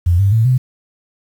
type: tone with pitch steps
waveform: sine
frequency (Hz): 87.1 / 98.9 / 112.3 / 127.52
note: F2 / G2 / A2 / C3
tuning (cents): -4 / +16 / +36 / -44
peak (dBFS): -9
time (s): 0.06-0.58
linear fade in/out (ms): 10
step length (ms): 130
effects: 7-bit